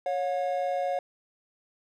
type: tone pair together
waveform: triangle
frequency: 553.6 / 718 Hz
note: C#5 / F5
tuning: -2 / +48 cents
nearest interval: perfect fourth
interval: 450 cents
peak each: -27 dBFS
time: 0.06-0.99 s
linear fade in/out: 2 ms
effects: none